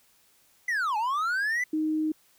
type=linear two-way sweep; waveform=triangle; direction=down then up; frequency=2027 to 826 to 2027 Hz; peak=-23 dBFS; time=0.68-1.64 s; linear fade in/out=5 ms; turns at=0.97 s
type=tone; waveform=sine; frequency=311.1 Hz; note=D#4; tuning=in tune; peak=-24 dBFS; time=1.73-2.12 s; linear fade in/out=5 ms
effects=white hiss -63 dBFS RMS until 2.38 s